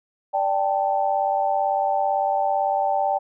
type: chord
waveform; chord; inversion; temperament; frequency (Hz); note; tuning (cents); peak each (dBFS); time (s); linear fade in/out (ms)
sine; D suspended fourth; none; just; 587.3 / 783.1 / 881; D5 / G5 / A5; 0 / -2 / +2; -25 / -21 / -26; 0.33-3.19; 20
effects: none